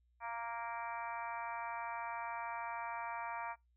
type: harmonic tone with a mistuned harmonic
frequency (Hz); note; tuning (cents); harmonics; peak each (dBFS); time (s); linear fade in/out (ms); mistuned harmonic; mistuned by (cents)
233.1; A#3; 0; 3 / 4 / 5 / 6 / 7 / 8 / 9 / 10; -47 / -42 / -48 / -51 / -53 / -54 / -61 / -51; 0.2-3.56; 50; 3; -17
effects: noise-tail reverb RT60 0.2 s tail -25 dB re dry + added 60 Hz sine -70 dBFS peak until 3.76 s